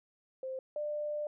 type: tone pair in turn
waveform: sine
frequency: 523.3 / 595.9 Hz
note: C5 / D5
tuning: 0 / +25 cents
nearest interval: major second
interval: 225 cents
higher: second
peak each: -36 / -33 dBFS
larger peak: second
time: 0.43-0.59 / 0.76-1.27 s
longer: second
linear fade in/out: 2 ms
effects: none